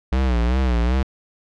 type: tone with vibrato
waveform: square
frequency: 61.74 Hz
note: B1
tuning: in tune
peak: -17 dBFS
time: 0.12-1.03 s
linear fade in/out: 5 ms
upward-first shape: sine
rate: 2.6 Hz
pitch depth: 120 cents each way
effects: low-pass 4000 Hz 12 dB/octave